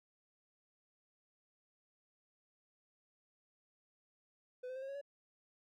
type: tone with pitch steps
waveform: triangle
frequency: 502 / 514.3 / 527 / 539.9 / 553.2 / 566.7 Hz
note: B4 / C5 / C5 / C#5 / C#5 / C#5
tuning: +28 / -30 / +12 / -46 / -4 / +38 cents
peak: -40 dBFS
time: 4.63-5.014 s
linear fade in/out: 10 ms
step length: 64 ms
effects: none